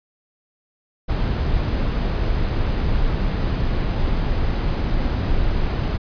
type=noise; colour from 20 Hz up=brown; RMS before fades=-20 dBFS; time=1.08-5.98 s; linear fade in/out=20 ms; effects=resampled to 11025 Hz